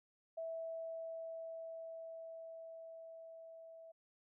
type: tone with level ramp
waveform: sine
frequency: 655 Hz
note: E5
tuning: 11 cents flat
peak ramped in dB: -40 to -53 dBFS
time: 0.37-3.92 s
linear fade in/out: 10 ms
effects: none